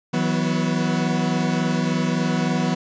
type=chord; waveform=40% pulse; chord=E suspended second; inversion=none; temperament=equal with one note detuned; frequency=161.52 / 185 / 246.9 Hz; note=E3 / F#3 / B3; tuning=-35 / 0 / 0 cents; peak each=-23 dBFS; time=0.13-2.75 s; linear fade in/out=10 ms; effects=resampled to 16000 Hz + 9-bit